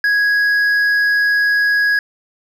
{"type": "tone with hard clipping", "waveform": "sine", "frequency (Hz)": 1661.2, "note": "G#6", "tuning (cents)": 0, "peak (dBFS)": -13, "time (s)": [0.04, 1.99], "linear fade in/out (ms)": 2, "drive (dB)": 4, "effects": []}